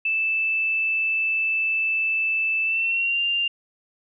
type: tone with pitch glide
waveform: sine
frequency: 2637 to 2791 Hz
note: E7 to F7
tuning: 0 to -2 cents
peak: -20 dBFS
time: 0.05-3.48 s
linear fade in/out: 5 ms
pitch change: +98 cents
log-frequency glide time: 2.64-3.21 s
effects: none